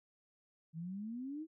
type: exponential sweep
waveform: sine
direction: up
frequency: 156.1 to 328.3 Hz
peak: -40 dBFS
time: 0.73-1.47 s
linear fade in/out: 50 ms
effects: none